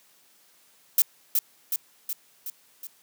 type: noise with echo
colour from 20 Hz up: violet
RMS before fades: -18 dBFS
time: 0.98-1.02 s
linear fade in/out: 2 ms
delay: 370 ms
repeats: 5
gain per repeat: -4 dB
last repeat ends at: 2.87 s
effects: white hiss -60 dBFS RMS until 3.02 s + high-pass 150 Hz 12 dB/octave